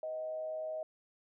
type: tone with frequency modulation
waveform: sine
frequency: 629 Hz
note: D#5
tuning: 19 cents sharp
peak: -36 dBFS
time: 0.03-0.83 s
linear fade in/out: 2 ms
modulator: 127 Hz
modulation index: 0.31
effects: none